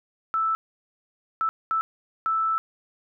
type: tone bursts at uneven times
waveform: sine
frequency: 1318 Hz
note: E6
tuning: 1 cent flat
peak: -21 dBFS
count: 4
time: 0.34-0.55 / 1.41-1.49 / 1.71-1.81 / 2.26-2.58 s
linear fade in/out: 0 ms
effects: none